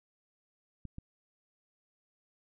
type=clicks; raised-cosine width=5 ms; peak=-30 dBFS; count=2; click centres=0.853 / 0.984 s; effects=none